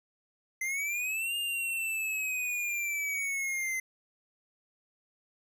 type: linear two-way sweep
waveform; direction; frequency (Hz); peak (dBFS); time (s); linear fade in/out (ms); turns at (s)
square; up then down; 2055 to 2824 to 2055; -31; 0.61-3.8; 5; 1.36
effects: none

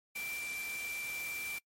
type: tone in noise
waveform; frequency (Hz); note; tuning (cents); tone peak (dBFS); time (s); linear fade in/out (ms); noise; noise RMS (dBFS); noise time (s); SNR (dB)
sine; 2349; D7; 0; -38; 0.15-1.59; 10; white; -45; 0.15-1.59; +4
effects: noise-tail reverb RT60 0.1 s tail -26 dB re dry + MP3 64 kbps

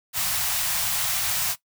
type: band-stop noise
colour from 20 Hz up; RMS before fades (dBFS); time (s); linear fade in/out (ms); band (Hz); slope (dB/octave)
white; -25; 0.13-1.56; 50; 180 to 630; 48
effects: noise-tail reverb RT60 0.1 s tail -17 dB re dry

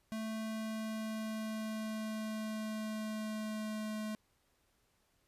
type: tone with pitch glide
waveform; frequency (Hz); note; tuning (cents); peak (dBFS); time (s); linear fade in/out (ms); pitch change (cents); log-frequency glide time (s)
square; 220 to 215; A3 to A3; 0 to -40; -38; 0.12-4.15; 0; -40; 0.43-3.97
effects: pink hiss -75 dBFS RMS until 5.27 s + resampled to 32000 Hz

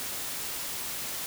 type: noise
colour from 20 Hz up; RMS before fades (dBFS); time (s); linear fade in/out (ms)
white; -35; 0-1.26; 0
effects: none

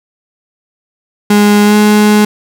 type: tone with pitch glide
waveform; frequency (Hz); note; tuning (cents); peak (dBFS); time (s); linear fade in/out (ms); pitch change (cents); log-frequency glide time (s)
35% pulse; 206.8 to 210.2; G#3 to G#3; -7 to +21; -3; 1.3-2.25; 5; +28; 1.64-1.75
effects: none

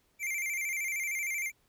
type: tone with vibrato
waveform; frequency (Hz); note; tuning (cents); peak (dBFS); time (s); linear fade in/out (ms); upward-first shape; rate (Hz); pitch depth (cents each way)
square; 2217; C#7; 0; -32; 0.19-1.52; 50; square; 13; 84
effects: pink hiss -71 dBFS RMS until 1.68 s

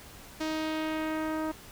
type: tone with low-pass filter sweep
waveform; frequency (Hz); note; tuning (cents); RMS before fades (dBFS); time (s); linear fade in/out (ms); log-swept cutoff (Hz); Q
sawtooth; 313.8; D#4; +15; -32; 0.4-1.52; 10; 5700 to 1200; 1.2
effects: pink hiss -49 dBFS RMS until 1.71 s

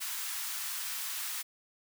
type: high-pass noise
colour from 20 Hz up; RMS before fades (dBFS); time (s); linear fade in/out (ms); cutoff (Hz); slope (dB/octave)
white; -37; 0-1.43; 20; 960; 24
effects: none

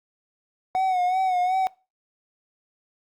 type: tone with vibrato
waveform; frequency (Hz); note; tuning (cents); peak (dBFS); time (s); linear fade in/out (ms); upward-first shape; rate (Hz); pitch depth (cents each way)
triangle; 739; F#5; -2; -18; 0.75-1.67; 0; sine; 2.7; 55
effects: noise-tail reverb RT60 0.3 s tail -22 dB re dry + Opus 48 kbps

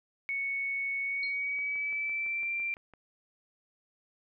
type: tone with pitch glide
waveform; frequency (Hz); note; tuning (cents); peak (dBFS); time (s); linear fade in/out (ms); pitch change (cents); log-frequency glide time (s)
sine; 2217 to 2362; C#7 to D7; 0 to +9; -30; 0.29-2.74; 0; +109; 1.02-2.52
type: tone with exponential decay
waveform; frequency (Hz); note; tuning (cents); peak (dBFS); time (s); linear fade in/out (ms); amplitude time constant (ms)
sine; 4204; C8; +7; -34; 1.23-1.38; 2; 31
type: click train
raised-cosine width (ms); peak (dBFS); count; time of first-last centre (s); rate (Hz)
0.5; -38; 9; 1.59-2.937; 5.94
effects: none

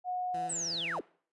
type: tone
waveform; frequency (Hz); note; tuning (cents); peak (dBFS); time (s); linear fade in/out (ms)
sine; 728; F#5; -28; -31; 0.04-0.51; 50
type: tone with vibrato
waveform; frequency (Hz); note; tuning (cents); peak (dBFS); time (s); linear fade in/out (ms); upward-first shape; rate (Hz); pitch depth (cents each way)
15% pulse; 168.1; E3; +34; -37; 0.34-0.99; 2; sine; 19; 38
type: linear sweep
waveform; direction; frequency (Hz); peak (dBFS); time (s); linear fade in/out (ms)
sine; down; 8372 to 196; -32; 0.49-1.01; 10
effects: noise-tail reverb RT60 0.5 s tail -23 dB re dry + resampled to 24000 Hz

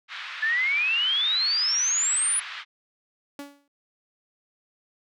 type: band-pass noise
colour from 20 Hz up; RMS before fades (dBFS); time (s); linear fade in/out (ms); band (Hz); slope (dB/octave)
pink; -37; 0.08-2.65; 50; 1300 to 3700; 24
type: exponential sweep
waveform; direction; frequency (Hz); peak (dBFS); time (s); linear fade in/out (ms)
sine; up; 1719 to 9956; -21; 0.42-2.4; 10
type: tone with exponential decay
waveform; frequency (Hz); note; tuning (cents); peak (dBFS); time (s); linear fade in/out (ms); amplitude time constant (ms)
sawtooth; 284.1; C#4; +43; -29; 3.39-3.68; 2; 63
effects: none

